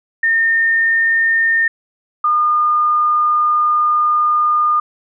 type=tone pair in turn; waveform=sine; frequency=1821 / 1215.4 Hz; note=A#6 / D#6; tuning=-41 / -41 cents; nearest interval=perfect fifth; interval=700 cents; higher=first; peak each=-11 dBFS; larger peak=neither; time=0.23-1.68 / 2.24-4.8 s; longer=second; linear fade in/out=5 ms; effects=none